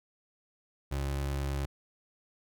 30% pulse tone, 69.3 Hz, C#2, in tune, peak -28 dBFS, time 0.91-1.66 s, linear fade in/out 10 ms, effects none

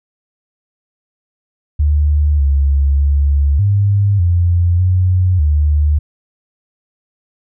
sine tone with pitch steps, 74.1 / 69.8 / 71 / 100.8 / 87 / 91.6 / 74.6 Hz, D2 / C#2 / C#2 / G2 / F2 / F#2 / D2, +16 / +13 / +42 / +49 / -6 / -17 / +28 cents, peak -9 dBFS, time 1.79-5.99 s, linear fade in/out 10 ms, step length 600 ms, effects none

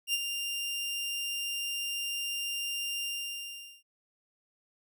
sawtooth tone with ADSR envelope, 2794 Hz, F7, in tune, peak -22 dBFS, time 0.07-3.83 s, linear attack 66 ms, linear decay 37 ms, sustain -7 dB, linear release 790 ms, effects none

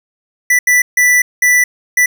square tone bursts at uneven times, 1975.5 Hz, B6, in tune, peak -8 dBFS, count 5, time 0.5-0.59 / 0.67-0.82 / 0.97-1.22 / 1.42-1.64 / 1.97-2.06 s, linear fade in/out 5 ms, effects none

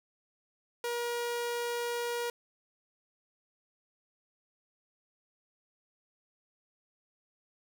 sawtooth tone, 476.7 Hz, A#4, 39 cents sharp, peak -28 dBFS, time 0.84-2.3 s, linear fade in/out 2 ms, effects none

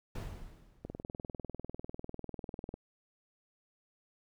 brown noise with exponential decay, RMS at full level -36 dBFS, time 0.15-1.03 s, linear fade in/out 5 ms, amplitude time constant 190 ms
click train, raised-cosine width 2 ms, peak -27 dBFS, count 39, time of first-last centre 0.85-2.741 s, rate 20.1 Hz
effects none

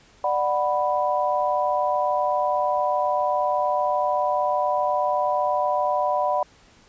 sine chord, B minor, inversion first, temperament just, 592.7 / 740.8 / 987.8 Hz, D5 / F#5 / B5, +16 / +2 / 0 cents, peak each -24 dBFS, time 0.24-6.43 s, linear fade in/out 2 ms, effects pink hiss -54 dBFS RMS until 6.88 s + resampled to 16000 Hz

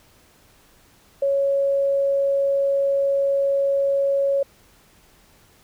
sine tone, 554.4 Hz, C#5, in tune, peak -17 dBFS, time 1.22-4.43 s, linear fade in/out 5 ms, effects pink hiss -55 dBFS RMS until 5.63 s

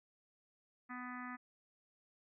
harmonic tone, 248.9 Hz, B3, 14 cents sharp, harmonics 1 / 3 / 4 / 5 / 6 / 7 / 8 / 9 / 10, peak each -47 / -55 / -54 / -49 / -57 / -52 / -53 / -64 / -66 dBFS, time 0.89-1.37 s, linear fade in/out 20 ms, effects none

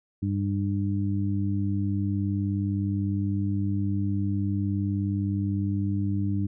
harmonic tone, 99.6 Hz, G2, 28 cents sharp, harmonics 1 / 2 / 3, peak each -26 / -29 / -31 dBFS, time 0.22-6.47 s, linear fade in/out 10 ms, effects none

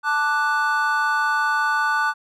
triangle chord, D major, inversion second, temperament equal, 880 / 1174.7 / 1480 Hz, A5 / D6 / F#6, 0 / 0 / 0 cents, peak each -22 / -22 / -19 dBFS, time 0.03-2.14 s, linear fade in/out 50 ms, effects none

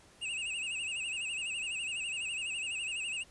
square tone with vibrato, 2691 Hz, E7, 35 cents sharp, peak -35 dBFS, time 0.21-3.24 s, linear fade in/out 20 ms, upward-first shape sine, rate 12 Hz, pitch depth 110 cents each way, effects pink hiss -60 dBFS RMS until 3.3 s + resampled to 24000 Hz

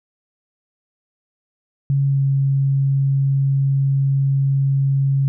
sine tone with pitch glide, 138.59 to 137.08 Hz, C#3 to C#3, 0 to -19 cents, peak -14 dBFS, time 1.9-5.28 s, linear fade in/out 0 ms, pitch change -19 cents, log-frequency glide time 2.06-2.21 s, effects none

